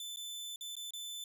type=tone with dropouts; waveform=sawtooth; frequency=3520 Hz; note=A7; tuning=in tune; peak=-38 dBFS; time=0-1.24 s; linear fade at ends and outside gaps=2 ms; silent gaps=0.161-0.17 / 0.56-0.609 / 0.754-0.766 / 0.907-0.935 s; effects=none